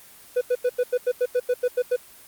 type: tone bursts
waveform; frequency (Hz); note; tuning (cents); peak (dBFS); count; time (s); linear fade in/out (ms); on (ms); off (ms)
triangle; 495.2; B4; +5; -16; 12; 0.36-1.964; 10; 53; 88
effects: white hiss -48 dBFS RMS until 2.27 s + Opus 24 kbps